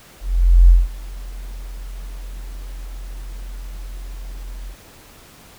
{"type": "tone with ADSR envelope", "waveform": "sine", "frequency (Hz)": 43.65, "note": "F1", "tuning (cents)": 0, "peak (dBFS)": -4, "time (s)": [0.2, 4.76], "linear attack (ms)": 490, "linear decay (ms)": 190, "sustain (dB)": -24, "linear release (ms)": 66, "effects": ["pink hiss -45 dBFS RMS until 5.58 s"]}